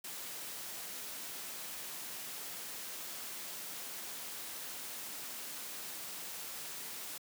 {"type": "noise", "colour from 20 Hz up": "white", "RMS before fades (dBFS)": -44, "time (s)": [0.04, 7.18], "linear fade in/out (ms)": 5, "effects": ["high-pass 150 Hz 12 dB/octave"]}